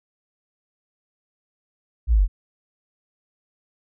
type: linear sweep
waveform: sine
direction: down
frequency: 62.8 to 41.2 Hz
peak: -13 dBFS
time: 2.07-2.28 s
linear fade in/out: 50 ms
effects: none